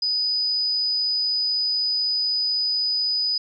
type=tone; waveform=sine; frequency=4978 Hz; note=D#8; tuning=in tune; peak=-20 dBFS; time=0.02-3.38 s; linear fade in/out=5 ms; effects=none